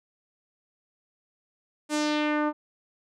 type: tone with low-pass filter sweep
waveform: sawtooth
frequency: 300.3 Hz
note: D4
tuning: 39 cents sharp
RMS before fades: -26 dBFS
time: 1.89-2.53 s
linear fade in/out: 50 ms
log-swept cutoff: 9400 to 1000 Hz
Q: 1.8
effects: none